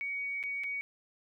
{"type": "tone with dropouts", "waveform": "sine", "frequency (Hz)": 2248, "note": "C#7", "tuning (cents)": 24, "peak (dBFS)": -33, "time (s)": [0.01, 0.81], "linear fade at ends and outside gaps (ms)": 0, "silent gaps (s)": [[0.429, 0.437], [0.636, 0.641]], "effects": ["12-bit"]}